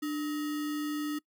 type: tone with sample-and-hold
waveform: sine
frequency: 297.9 Hz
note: D4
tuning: 25 cents sharp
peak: -30 dBFS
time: 0.02-1.19 s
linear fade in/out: 10 ms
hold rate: 1575 Hz
effects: noise-tail reverb RT60 0.1 s tail -22 dB re dry